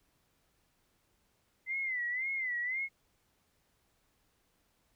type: tone with vibrato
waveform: sine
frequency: 2037 Hz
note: C7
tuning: 47 cents flat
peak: -32 dBFS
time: 1.66-2.89 s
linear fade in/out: 50 ms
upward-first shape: sine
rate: 1.9 Hz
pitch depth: 110 cents each way
effects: pink hiss -74 dBFS RMS until 4.95 s